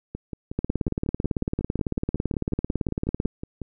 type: two click trains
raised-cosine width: 3 ms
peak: -19 / -11 dBFS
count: 20 / 49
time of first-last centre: 0.15-3.617 / 0.59-3.257 s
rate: 5.48 / 18 Hz
effects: none